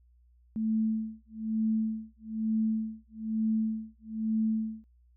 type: tone with tremolo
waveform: sine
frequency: 220 Hz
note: A3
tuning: in tune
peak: -24 dBFS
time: 0.56-4.84 s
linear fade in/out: 0 ms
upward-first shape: sine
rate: 1.1 Hz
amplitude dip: 100%
effects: added 60 Hz sine -59 dBFS peak until 5.16 s